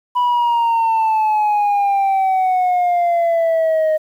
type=exponential sweep; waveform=sine; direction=down; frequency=987.8 to 620 Hz; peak=-10 dBFS; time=0.15-3.98 s; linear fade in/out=20 ms; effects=tanh soft clip ceiling -12 dBFS + 8-bit